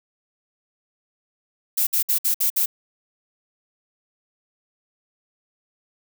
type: noise bursts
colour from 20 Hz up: violet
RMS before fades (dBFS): -20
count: 6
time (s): 1.77-2.66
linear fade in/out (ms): 10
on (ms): 100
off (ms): 58
effects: none